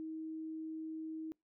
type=tone; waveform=sine; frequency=317.7 Hz; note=D#4; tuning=36 cents sharp; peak=-40 dBFS; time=0-1.32 s; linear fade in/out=0 ms; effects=noise-tail reverb RT60 0.2 s tail -26 dB re dry

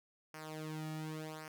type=tone with flanger; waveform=sawtooth; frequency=156 Hz; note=D#3; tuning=5 cents sharp; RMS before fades=-44 dBFS; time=0.34-1.48 s; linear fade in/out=2 ms; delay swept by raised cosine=0.26 to 1.96 ms; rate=0.88 Hz; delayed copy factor=-0.8; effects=none

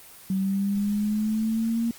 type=linear sweep; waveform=sine; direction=up; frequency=189.3 to 233.1 Hz; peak=-22 dBFS; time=0.3-1.91 s; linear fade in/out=2 ms; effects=white hiss -47 dBFS RMS until 1.98 s + Opus 24 kbps

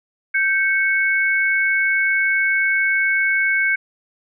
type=tone pair together; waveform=sine; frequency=1562.7 / 2210 Hz; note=G6 / C#7; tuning=-6 / -6 cents; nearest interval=tritone; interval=600 cents; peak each=-18 dBFS; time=0.34-3.76 s; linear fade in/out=10 ms; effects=none

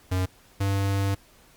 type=tone pair in turn; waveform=square; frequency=92.5 / 98.51 Hz; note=F#2 / G2; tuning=0 / +9 cents; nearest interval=minor second; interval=109 cents; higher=second; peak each=-23 dBFS; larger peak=neither; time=0.11-0.26 / 0.6-1.15 s; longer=second; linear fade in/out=10 ms; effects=pink hiss -56 dBFS RMS until 1.56 s + Opus 48 kbps

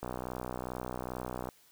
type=click train; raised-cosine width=1 ms; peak=-23 dBFS; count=92; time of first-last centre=0.03-1.488 s; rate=62.4 Hz; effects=white hiss -63 dBFS RMS until 1.71 s

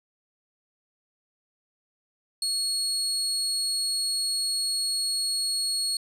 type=tone; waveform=30% pulse; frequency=4328 Hz; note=C#8; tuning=42 cents flat; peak=-22 dBFS; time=2.42-5.97 s; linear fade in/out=2 ms; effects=resampled to 32000 Hz

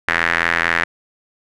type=tone with band-pass filter; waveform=sawtooth; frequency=84.2 Hz; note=E2; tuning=37 cents sharp; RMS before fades=-18 dBFS; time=0.08-0.84 s; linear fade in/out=5 ms; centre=1800 Hz; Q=3.7; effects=none

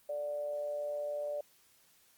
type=tone with amplitude modulation; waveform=sine; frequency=587.3 Hz; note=D5; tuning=in tune; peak=-32 dBFS; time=0.09-1.41 s; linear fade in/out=5 ms; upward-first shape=sine; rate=147 Hz; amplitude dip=45%; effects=white hiss -66 dBFS RMS until 2.17 s + Opus 32 kbps

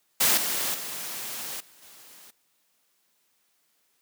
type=noise with level steps; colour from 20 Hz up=white; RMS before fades=-21 / -28 / -35 / -55 / -50 dBFS; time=0.2-2.31 s; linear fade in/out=10 ms; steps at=0.37 / 0.74 / 1.6 / 1.82 s; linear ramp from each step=5 ms; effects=white hiss -70 dBFS RMS until 4.01 s + high-pass 150 Hz 12 dB/octave

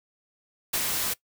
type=noise with ADSR envelope; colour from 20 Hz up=white; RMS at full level=-25 dBFS; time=0.73-1.14 s; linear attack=10 ms; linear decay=49 ms; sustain=-3 dB; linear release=12 ms; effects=noise-tail reverb RT60 0.1 s tail -20 dB re dry

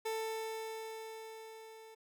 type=tone with level ramp; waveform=30% pulse; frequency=443.6 Hz; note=A4; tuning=14 cents sharp; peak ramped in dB=-32 to -50 dBFS; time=0.05-1.95 s; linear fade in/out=10 ms; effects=none

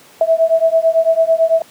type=beating tone pair; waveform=sine; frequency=649 / 658 Hz; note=E5 / E5; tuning=-27 / -3 cents; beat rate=9 Hz; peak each=-13 dBFS; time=0.21-1.62 s; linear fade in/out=2 ms; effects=pink hiss -44 dBFS RMS until 1.7 s + high-pass 200 Hz 12 dB/octave

